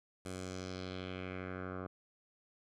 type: tone with low-pass filter sweep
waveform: 10% pulse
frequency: 92.5 Hz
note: F#2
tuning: in tune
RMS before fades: -43 dBFS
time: 0.25-1.87 s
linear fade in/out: 5 ms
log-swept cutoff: 9700 to 1100 Hz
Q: 2.3
effects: none